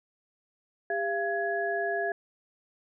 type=tone cluster; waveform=sine; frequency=400.9 / 684 / 1676 Hz; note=G4 / F5 / G#6; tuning=+39 / -36 / +15 cents; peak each=-32 / -30 / -32 dBFS; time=0.9-2.12 s; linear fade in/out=2 ms; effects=none